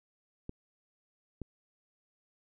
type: clicks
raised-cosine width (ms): 3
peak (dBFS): -26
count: 2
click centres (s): 0.494 / 1.417
effects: none